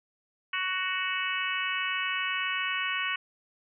harmonic tone with a mistuned harmonic, 372.3 Hz, F#4, 11 cents sharp, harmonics 3 / 4 / 5 / 6 / 7 / 8, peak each -35 / -35 / -35 / -35 / -35 / -35 dBFS, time 0.53-3.16 s, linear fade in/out 5 ms, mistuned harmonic 8, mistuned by -19 cents, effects none

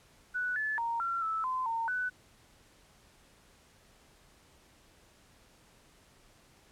sine tone with pitch steps, 1481 / 1731 / 929 / 1365 / 1312 / 1027 / 913 / 1495 Hz, F#6 / A6 / A#5 / F6 / E6 / C6 / A#5 / F#6, +1 / -29 / -6 / -40 / -9 / -33 / -36 / +17 cents, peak -30 dBFS, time 0.34-2.1 s, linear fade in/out 20 ms, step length 220 ms, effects pink hiss -62 dBFS RMS until 6.71 s + low-pass 11000 Hz 12 dB/octave

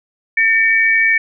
sine tone pair together, 1803.3 / 2272 Hz, A6 / C#7, +42 / +42 cents, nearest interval major third, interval 400 cents, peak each -13 dBFS, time 0.37-1.18 s, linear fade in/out 5 ms, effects none

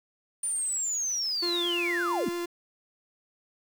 sine linear sweep, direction down, 9380 to 170.7 Hz, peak -27 dBFS, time 0.43-2.29 s, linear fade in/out 5 ms
45% pulse tone with vibrato, 346.9 Hz, F4, 12 cents flat, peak -30 dBFS, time 1.42-2.46 s, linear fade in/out 10 ms, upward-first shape triangle, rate 8.8 Hz, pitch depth 10 cents each way
effects 8-bit

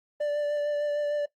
triangle tone with vibrato, 587.3 Hz, D5, in tune, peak -23 dBFS, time 0.2-1.26 s, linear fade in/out 10 ms, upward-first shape triangle, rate 6.6 Hz, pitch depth 19 cents each way, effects noise-tail reverb RT60 0.1 s tail -18 dB re dry + Opus 24 kbps

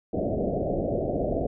white low-pass noise, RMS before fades -27 dBFS, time 0.13-1.47 s, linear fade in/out 10 ms, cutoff 700 Hz, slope 96 dB/octave, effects none

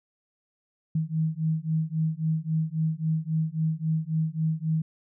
sine beating tone pair, 157.2 / 160.9 Hz, D#3 / E3, +18 / -42 cents, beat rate 3.7 Hz, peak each -27 dBFS, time 0.95-4.82 s, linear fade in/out 5 ms, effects none

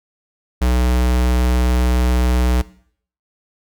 square tone, 61.74 Hz, B1, in tune, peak -14 dBFS, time 0.61-2.62 s, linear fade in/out 10 ms, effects noise-tail reverb RT60 0.6 s tail -19 dB re dry

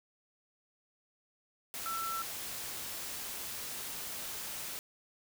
sine tone in noise, 1337 Hz, E6, 24 cents sharp, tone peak -35 dBFS, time 1.86-2.22 s, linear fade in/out 0 ms, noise white, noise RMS -41 dBFS, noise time 1.74-4.79 s, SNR +3 dB, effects none

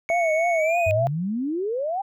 triangle tone with pitch glide, 2217 to 2488 Hz, C#7 to D#7, 0 to -1 cents, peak -24 dBFS, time 0.09-0.91 s, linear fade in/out 0 ms, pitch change +199 cents, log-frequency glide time 0.58-0.78 s
sine tone with vibrato, 659.3 Hz, E5, in tune, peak -19 dBFS, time 0.1-1.07 s, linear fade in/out 0 ms, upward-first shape triangle, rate 3.3 Hz, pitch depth 120 cents each way
sine exponential sweep, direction up, 90.4 to 815 Hz, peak -23 dBFS, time 0.86-2.02 s, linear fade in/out 10 ms
effects none

